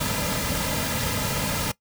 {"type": "noise with comb filter", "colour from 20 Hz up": "pink", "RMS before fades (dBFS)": -26, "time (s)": [0, 1.72], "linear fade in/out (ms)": 10, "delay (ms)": 2.7, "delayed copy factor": -0.7, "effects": ["noise-tail reverb RT60 0.1 s tail -20 dB re dry"]}